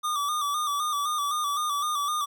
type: tone with vibrato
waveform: square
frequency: 1184 Hz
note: D6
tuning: 14 cents sharp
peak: -26 dBFS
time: 0.03-2.26 s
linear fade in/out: 20 ms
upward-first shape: square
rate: 3.9 Hz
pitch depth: 50 cents each way
effects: none